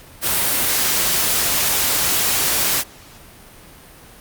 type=noise; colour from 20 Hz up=white; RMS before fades=-18 dBFS; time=0.21-2.84 s; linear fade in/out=50 ms; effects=pink hiss -43 dBFS RMS until 4.2 s + Opus 48 kbps